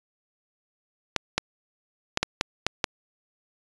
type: clicks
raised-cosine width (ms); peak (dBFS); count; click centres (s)
0.2; -4; 7; 1.163 / 1.38 / 2.174 / 2.23 / 2.411 / 2.666 / 2.842
effects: resampled to 22050 Hz